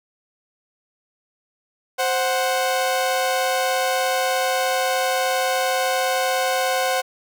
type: tone pair together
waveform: sawtooth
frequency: 523.3 / 740 Hz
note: C5 / F#5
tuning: 0 / 0 cents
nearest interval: tritone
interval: 600 cents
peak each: -18 dBFS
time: 1.98-7.02 s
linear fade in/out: 20 ms
effects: none